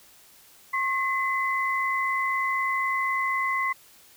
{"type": "tone pair together", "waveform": "sine", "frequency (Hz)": [1080, 2032], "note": ["C#6", "B6"], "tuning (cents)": [-45, 49], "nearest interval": "major seventh", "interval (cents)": 1094, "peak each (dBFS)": [-26, -26], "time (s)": [0.73, 3.73], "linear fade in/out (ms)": 10, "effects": ["white hiss -54 dBFS RMS until 4.16 s"]}